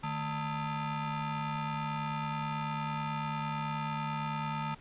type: ring-modulated tone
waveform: 30% pulse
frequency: 371.7 Hz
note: F#4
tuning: 8 cents sharp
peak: -27 dBFS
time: 0.03-4.75 s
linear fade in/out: 10 ms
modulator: 523 Hz
effects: pink hiss -56 dBFS RMS until 4.8 s + resampled to 8000 Hz